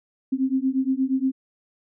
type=beating tone pair; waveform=sine; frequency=259.9 / 268.4 Hz; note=C4 / C4; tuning=-11 / +44 cents; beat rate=8.5 Hz; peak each=-23 / -23 dBFS; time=0.32-1.32 s; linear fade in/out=10 ms; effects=none